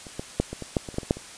clicks, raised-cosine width 2 ms, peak -27 / -17 / -7 / -19 / -20 / -8 / -21 / -28 / -12 / -26 / -6 / -24 dBFS, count 12, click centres 0.068 / 0.195 / 0.4 / 0.53 / 0.623 / 0.768 / 0.888 / 0.943 / 0.984 / 1.032 / 1.109 / 1.17 s, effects white hiss -43 dBFS RMS until 1.37 s + resampled to 22050 Hz

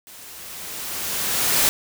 white noise with level ramp, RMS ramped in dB -43 to -17 dBFS, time 0.07-1.69 s, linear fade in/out 0 ms, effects none

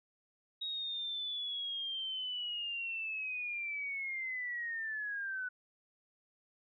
sine linear sweep, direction down, 3796 to 1480 Hz, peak -36 dBFS, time 0.61-5.49 s, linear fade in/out 10 ms, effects none

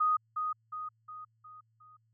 sine tone with echo, 1244.5 Hz, D#6, in tune, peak -24 dBFS, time 0-0.17 s, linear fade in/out 10 ms, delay 360 ms, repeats 5, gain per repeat -6 dB, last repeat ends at 1.97 s, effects added 112 Hz sine -69 dBFS peak until 2.13 s

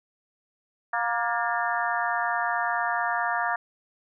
harmonic tone with a mistuned harmonic, 235.5 Hz, A#3, 18 cents sharp, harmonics 3 / 4 / 5 / 6 / 7 / 8, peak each -29 / -30 / -31 / -32 / -32 / -33 dBFS, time 0.93-3.56 s, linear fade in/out 5 ms, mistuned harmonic 8, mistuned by -81 cents, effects none

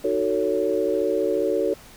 sine chord, D# half-diminished seventh, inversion none, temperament just, 311.1 / 373.4 / 448 / 560 Hz, D#4 / F#4 / A4 / C#5, 0 / +16 / +31 / +18 cents, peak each -28 / -25 / -24 / -25 dBFS, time 0.04-1.74 s, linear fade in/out 5 ms, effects pink hiss -47 dBFS RMS until 1.96 s

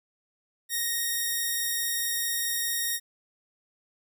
5% pulse tone, 1864.7 Hz, A#6, in tune, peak -16 dBFS, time 0.69-3 s, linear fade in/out 50 ms, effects none

